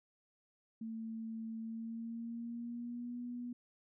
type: tone with pitch glide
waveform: sine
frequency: 224.2 to 243.1 Hz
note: A3 to B3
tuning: +33 to -27 cents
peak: -40 dBFS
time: 0.81-3.53 s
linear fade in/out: 5 ms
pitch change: +140 cents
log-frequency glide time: 1.61-3.19 s
effects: none